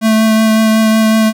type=tone with vibrato; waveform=square; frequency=220 Hz; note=A3; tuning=in tune; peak=-8 dBFS; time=0.01-1.33 s; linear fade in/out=50 ms; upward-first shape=triangle; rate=5.4 Hz; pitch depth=15 cents each way; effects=none